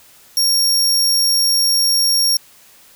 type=tone; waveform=sawtooth; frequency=5560 Hz; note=F8; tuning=9 cents flat; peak=-10 dBFS; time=0.37-2.37 s; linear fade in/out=2 ms; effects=white hiss -47 dBFS RMS until 2.95 s